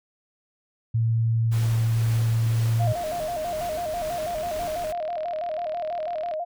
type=tone; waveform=sine; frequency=113.9 Hz; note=A#2; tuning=40 cents flat; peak=-19 dBFS; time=0.94-2.93 s; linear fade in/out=10 ms
type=noise with tremolo; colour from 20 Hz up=pink; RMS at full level=-37 dBFS; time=1.51-4.93 s; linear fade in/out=20 ms; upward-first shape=triangle; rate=2 Hz; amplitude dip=30%
type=tone with vibrato; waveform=sine; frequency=659.3 Hz; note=E5; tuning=in tune; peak=-26 dBFS; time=2.79-6.45 s; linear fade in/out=20 ms; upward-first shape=square; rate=6.1 Hz; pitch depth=100 cents each way
type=click train; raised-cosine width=0.3 ms; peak=-26 dBFS; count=90; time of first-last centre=4.05-6.338 s; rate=38.9 Hz
effects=none